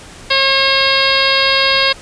harmonic tone, 541 Hz, C#5, 42 cents flat, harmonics 1 / 2 / 3 / 4 / 5 / 6 / 7 / 8 / 9, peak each -19 / -19 / -19 / -19 / -19 / -19 / -19 / -19 / -19 dBFS, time 0.3-1.93 s, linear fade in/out 10 ms, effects pink hiss -36 dBFS RMS until 2.01 s + resampled to 22050 Hz

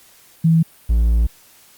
sine / triangle tone pair in turn, 163.3 / 56.91 Hz, E3 / A#1, -16 / -41 cents, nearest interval octave + tritone, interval 1825 cents, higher first, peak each -10 dBFS, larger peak neither, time 0.44-0.63 / 0.89-1.27 s, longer second, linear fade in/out 10 ms, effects white hiss -49 dBFS RMS until 1.77 s + Opus 48 kbps

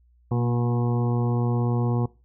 harmonic tone with a mistuned harmonic, 120.4 Hz, B2, 44 cents flat, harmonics 1 / 2 / 3 / 4 / 6 / 7 / 8 / 9, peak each -22 / -28 / -32 / -34 / -38 / -39 / -40 / -41 dBFS, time 0.31-2.06 s, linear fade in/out 5 ms, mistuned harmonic 2, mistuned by -26 cents, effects noise-tail reverb RT60 0.3 s tail -21 dB re dry + added 60 Hz sine -56 dBFS peak until 2.24 s

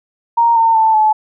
sine tone with pitch steps, 932.3 / 908.4 / 885.1 / 862.4 Hz, A#5 / A#5 / A5 / A5, 0 / -45 / +10 / -35 cents, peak -8 dBFS, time 0.37-1.13 s, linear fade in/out 10 ms, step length 190 ms, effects none

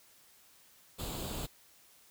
pink noise with comb filter, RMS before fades -39 dBFS, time 0.98-1.47 s, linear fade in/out 20 ms, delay 0.26 ms, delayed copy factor +0.65, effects white hiss -62 dBFS RMS until 2.1 s

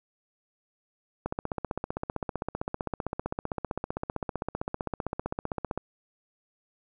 click train, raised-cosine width 1 ms, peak -16 dBFS, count 71, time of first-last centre 1.26-5.776 s, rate 15.5 Hz, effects none

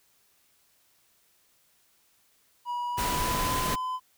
triangle tone with pitch glide, 969 to 1016.6 Hz, B5 to B5, -33 to +50 cents, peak -27 dBFS, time 2.65-4 s, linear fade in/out 50 ms, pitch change +83 cents, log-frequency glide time 2.89-3.56 s
pink noise, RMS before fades -30 dBFS, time 2.97-3.76 s, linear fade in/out 20 ms
effects white hiss -66 dBFS RMS until 4.17 s

